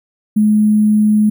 sine tone with sample-and-hold, 212 Hz, G#3, 36 cents sharp, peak -8 dBFS, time 0.36-1.3 s, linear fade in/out 10 ms, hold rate 11025 Hz, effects none

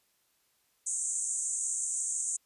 white band-pass noise, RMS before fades -33 dBFS, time 0.86-2.37 s, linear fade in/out 10 ms, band 6500 to 8900 Hz, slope 96 dB/octave, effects white hiss -72 dBFS RMS until 2.45 s + resampled to 32000 Hz

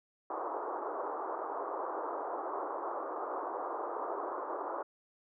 white band-pass noise, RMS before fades -38 dBFS, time 0.3-4.83 s, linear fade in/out 5 ms, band 330 to 1200 Hz, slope 48 dB/octave, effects none

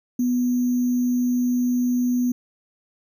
sine tone with sample-and-hold, 246.9 Hz, B3, in tune, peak -18 dBFS, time 0.19-2.32 s, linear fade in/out 5 ms, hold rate 6300 Hz, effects none

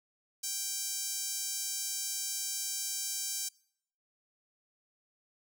sawtooth tone with high-pass filter, 784 Hz, G5, in tune, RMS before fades -36 dBFS, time 0.43-3.49 s, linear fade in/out 10 ms, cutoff 6500 Hz, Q 1.9, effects noise-tail reverb RT60 0.7 s tail -26 dB re dry

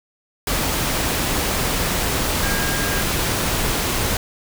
sine tone in noise, 1620 Hz, G#6, 43 cents flat, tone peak -27 dBFS, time 2.43-3.01 s, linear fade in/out 2 ms, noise pink, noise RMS -21 dBFS, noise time 0.47-4.17 s, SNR -9 dB, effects none

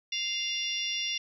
harmonic tone, 698.5 Hz, F5, in tune, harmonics 3 / 4 / 5 / 6 / 7 / 8, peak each -39 / -33 / -35 / -45 / -42 / -36 dBFS, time 0.12-1.18 s, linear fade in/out 5 ms, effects none

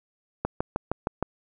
click train, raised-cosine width 1 ms, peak -11 dBFS, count 6, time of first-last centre 0.45-1.226 s, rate 6.44 Hz, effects none

